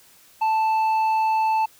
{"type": "tone with tanh clipping", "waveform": "sine", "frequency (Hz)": 880, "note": "A5", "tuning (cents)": 0, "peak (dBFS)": -19, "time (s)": [0.41, 1.66], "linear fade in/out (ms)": 10, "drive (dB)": 6, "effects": ["white hiss -53 dBFS RMS until 1.79 s"]}